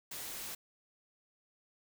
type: noise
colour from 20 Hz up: white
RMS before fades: -43 dBFS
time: 0.11-0.55 s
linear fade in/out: 5 ms
effects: none